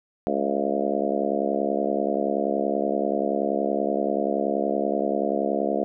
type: harmonic tone with a mistuned harmonic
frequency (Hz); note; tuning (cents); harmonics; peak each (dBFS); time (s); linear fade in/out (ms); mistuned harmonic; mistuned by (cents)
70.5; C#2; +30; 3 / 4 / 5 / 6 / 7 / 8 / 9 / 10; -30 / -30 / -30 / -30 / -30 / -30 / -30 / -30; 0.27-5.84; 0; 10; -33
effects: none